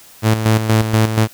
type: tone with tremolo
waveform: sawtooth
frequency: 110 Hz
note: A2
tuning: in tune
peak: -6 dBFS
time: 0.22-1.28 s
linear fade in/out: 50 ms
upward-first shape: square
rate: 4.2 Hz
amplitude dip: 60%
effects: white hiss -43 dBFS RMS until 1.33 s